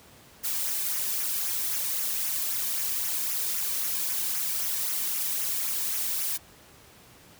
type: noise with flanger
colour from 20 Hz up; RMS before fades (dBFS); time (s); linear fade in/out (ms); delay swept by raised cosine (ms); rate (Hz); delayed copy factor
blue; -29; 0.43-6.38; 20; 0.23 to 1.53; 3.8; -0.55
effects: pink hiss -53 dBFS RMS until 7.39 s + high-pass 60 Hz 12 dB/octave